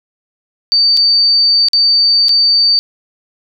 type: tone with dropouts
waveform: sine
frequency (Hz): 4598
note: D8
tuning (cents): -37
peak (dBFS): -7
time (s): 0.72-2.79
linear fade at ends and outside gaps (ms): 0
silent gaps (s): 0.968-0.973 / 1.685-1.733 / 2.284-2.292
effects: none